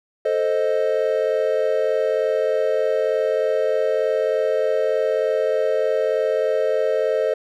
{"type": "chord", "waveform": "triangle", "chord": "A diminished", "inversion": "none", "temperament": "equal", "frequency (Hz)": [440, 523.3, 622.3], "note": ["A4", "C5", "Eb5"], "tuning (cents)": [0, 0, 0], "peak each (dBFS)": -20, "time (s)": [0.25, 7.34], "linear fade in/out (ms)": 5, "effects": []}